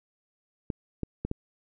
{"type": "clicks", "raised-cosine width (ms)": 3, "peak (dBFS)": -17, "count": 4, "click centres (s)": [0.702, 1.033, 1.25, 1.314], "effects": []}